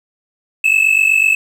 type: tone pair together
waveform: triangle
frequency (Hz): 2589 / 2637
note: E7 / E7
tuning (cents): -32 / 0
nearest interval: unison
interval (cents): 32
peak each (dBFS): -11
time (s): 0.64-1.35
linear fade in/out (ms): 5
effects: 7-bit